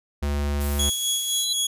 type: tone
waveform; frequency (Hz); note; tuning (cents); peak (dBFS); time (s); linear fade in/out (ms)
square; 72; D2; -34; -23; 0.22-0.9; 10
type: noise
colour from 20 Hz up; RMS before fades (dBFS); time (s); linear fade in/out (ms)
violet; -32; 0.6-1.45; 10
type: tone with tremolo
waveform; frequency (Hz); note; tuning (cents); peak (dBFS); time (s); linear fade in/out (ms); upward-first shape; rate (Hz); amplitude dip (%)
20% pulse; 3343; G#7; +11; -15; 0.79-1.67; 5; sine; 3.9; 45
type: tone with exponential growth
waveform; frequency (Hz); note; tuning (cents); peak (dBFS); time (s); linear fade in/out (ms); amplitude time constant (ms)
triangle; 3990; B7; +17; -19; 1.21-1.53; 5; 69
effects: resampled to 32000 Hz